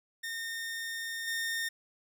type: tone with level steps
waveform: sawtooth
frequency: 1828 Hz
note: A#6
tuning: 34 cents flat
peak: -32 / -28 dBFS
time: 0.23-1.69 s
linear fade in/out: 10 ms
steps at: 1.27 s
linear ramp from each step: 10 ms
effects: none